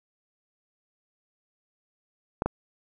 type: clicks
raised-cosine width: 1 ms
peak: -11 dBFS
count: 2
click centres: 2.421 / 2.46 s
effects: none